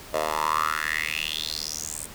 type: tone with high-pass filter sweep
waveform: 10% pulse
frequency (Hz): 77.4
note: D#2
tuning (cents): -9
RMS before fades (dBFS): -28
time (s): 0.13-2.07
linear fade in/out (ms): 20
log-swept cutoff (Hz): 610 to 9000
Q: 5.9
effects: pink hiss -43 dBFS RMS until 2.14 s